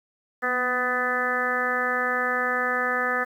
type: harmonic tone with a mistuned harmonic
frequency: 250 Hz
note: B3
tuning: 21 cents sharp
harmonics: 1 / 2 / 3 / 4 / 5 / 6 / 7 / 8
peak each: -36 / -30 / -32 / -38 / -28 / -32 / -26 / -35 dBFS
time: 0.42-3.25 s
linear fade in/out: 20 ms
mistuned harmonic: 1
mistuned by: -39 cents
effects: 9-bit